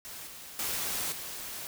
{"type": "noise with level steps", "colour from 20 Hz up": "white", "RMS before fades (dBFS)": [-43, -46, -33, -40], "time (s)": [0.05, 1.67], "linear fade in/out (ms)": 0, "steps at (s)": [0.27, 0.59, 1.12], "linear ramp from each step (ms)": 2, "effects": []}